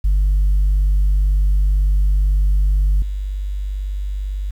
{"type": "tone with level steps", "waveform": "sine", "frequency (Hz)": 49, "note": "G1", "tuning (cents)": 0, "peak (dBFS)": [-10, -20], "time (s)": [0.04, 4.51], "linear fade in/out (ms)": 10, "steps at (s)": 3.02, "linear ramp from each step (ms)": 2, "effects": ["tanh soft clip ceiling -10 dBFS", "8-bit"]}